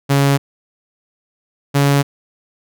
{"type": "tone pair in turn", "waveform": "sawtooth", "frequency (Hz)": [139.6, 141.14], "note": ["C#3", "C#3"], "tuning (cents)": [13, 32], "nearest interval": "unison", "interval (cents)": 19, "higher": "second", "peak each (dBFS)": -7, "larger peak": "neither", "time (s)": [[0.09, 0.38], [1.74, 2.03]], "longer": "neither", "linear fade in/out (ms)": 20, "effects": []}